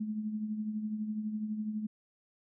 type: tone with tremolo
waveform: sine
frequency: 214.2 Hz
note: A3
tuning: 46 cents flat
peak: -30 dBFS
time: 0-1.87 s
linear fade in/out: 10 ms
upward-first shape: triangle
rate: 12 Hz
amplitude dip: 60%
effects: none